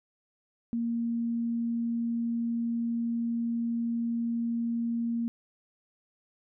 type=tone; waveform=sine; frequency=233.1 Hz; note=A#3; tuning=in tune; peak=-27 dBFS; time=0.73-5.28 s; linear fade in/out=0 ms; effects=none